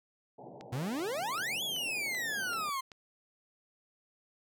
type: band-pass noise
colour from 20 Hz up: white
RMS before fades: -49 dBFS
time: 0.38-2.7 s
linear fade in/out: 10 ms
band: 110 to 880 Hz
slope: 96 dB/octave
type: click train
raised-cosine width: 0.2 ms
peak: -31 dBFS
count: 7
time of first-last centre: 0.61-2.918 s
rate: 2.6 Hz
type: exponential two-way sweep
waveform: 40% pulse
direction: up then down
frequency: 113.3 to 3455 to 1039 Hz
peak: -32 dBFS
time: 0.72-2.81 s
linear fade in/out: 10 ms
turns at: 1.63 s
effects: none

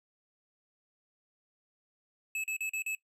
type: tone bursts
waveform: square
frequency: 2600 Hz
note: E7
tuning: 24 cents flat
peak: -33 dBFS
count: 5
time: 2.35-2.95 s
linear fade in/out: 2 ms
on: 88 ms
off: 40 ms
effects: noise-tail reverb RT60 0.1 s tail -18 dB re dry + resampled to 32000 Hz

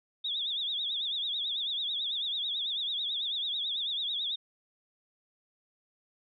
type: tone with vibrato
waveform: sine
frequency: 3550 Hz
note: A7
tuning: 15 cents sharp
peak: -30 dBFS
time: 0.24-4.36 s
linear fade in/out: 10 ms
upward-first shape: triangle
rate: 9.1 Hz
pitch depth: 160 cents each way
effects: none

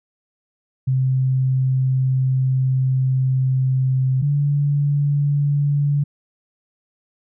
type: tone pair in turn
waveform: sine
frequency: 130.81 / 143.82 Hz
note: C3 / D3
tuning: 0 / -36 cents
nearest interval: major second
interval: 164 cents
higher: second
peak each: -15 dBFS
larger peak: neither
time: 0.87-4.22 / 4.22-6.04 s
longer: first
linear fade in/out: 10 ms
effects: none

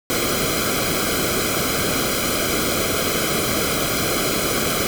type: noise with comb filter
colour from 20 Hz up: pink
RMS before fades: -21 dBFS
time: 0.1-4.87 s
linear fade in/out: 0 ms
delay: 1.1 ms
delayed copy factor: -0.85
effects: none

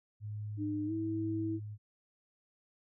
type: tone with tremolo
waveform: sine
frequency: 105.3 Hz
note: G#2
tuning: 24 cents sharp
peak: -37 dBFS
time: 0.2-1.78 s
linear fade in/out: 50 ms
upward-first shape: sine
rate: 1.1 Hz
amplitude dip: 35%
type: tone with pitch glide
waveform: sine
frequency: 302.7 to 324.4 Hz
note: D#4 to E4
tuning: -48 to -28 cents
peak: -33 dBFS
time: 0.57-1.6 s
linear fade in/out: 50 ms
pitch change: +120 cents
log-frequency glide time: 0.86-0.92 s
effects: none

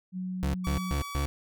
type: tone with pitch glide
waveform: sine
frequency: 184.4 to 182.91 Hz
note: F#3 to F#3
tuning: -6 to -20 cents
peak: -31 dBFS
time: 0.12-0.96 s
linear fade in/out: 50 ms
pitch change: -14 cents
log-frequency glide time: 0.49-0.64 s
type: tone bursts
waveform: 35% pulse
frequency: 71 Hz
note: C#2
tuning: 42 cents sharp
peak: -25 dBFS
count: 4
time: 0.43-1.26 s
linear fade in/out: 0 ms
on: 110 ms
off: 130 ms
type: tone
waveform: sawtooth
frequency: 1141 Hz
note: C#6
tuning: 50 cents sharp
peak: -33 dBFS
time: 0.64-1.26 s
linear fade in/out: 10 ms
effects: none

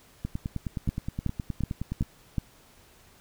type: two click trains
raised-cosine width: 5 ms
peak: -18 / -14 dBFS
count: 18 / 5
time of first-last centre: 0.25-2.025 / 0.89-2.383 s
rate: 9.58 / 2.68 Hz
effects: pink hiss -57 dBFS RMS until 3.2 s

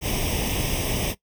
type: noise with comb filter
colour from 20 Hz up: pink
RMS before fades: -25 dBFS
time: 0.01-1.15 s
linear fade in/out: 50 ms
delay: 0.35 ms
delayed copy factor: +0.8
effects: noise-tail reverb RT60 0.1 s tail -18 dB re dry

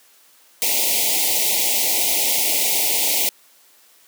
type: band-stop noise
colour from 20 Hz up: white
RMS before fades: -19 dBFS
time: 0.62-3.29 s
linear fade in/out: 0 ms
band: 930 to 2000 Hz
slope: 96 dB/octave
effects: white hiss -53 dBFS RMS until 4.07 s + high-pass 300 Hz 12 dB/octave

